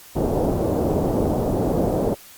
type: low-pass noise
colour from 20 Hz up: white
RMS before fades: -21 dBFS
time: 0.15-2.15 s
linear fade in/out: 20 ms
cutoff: 610 Hz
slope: 24 dB/octave
effects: white hiss -45 dBFS RMS until 2.37 s + Opus 48 kbps